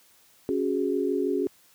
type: chord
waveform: sine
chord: C# suspended fourth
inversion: none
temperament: just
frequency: 277.2 / 369.6 / 415.8 Hz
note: C#4 / F#4 / G#4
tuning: 0 / -2 / +2 cents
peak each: -28 / -27 / -28 dBFS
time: 0.49-1.47 s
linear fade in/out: 0 ms
effects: white hiss -59 dBFS RMS until 1.74 s + high-pass 60 Hz 12 dB/octave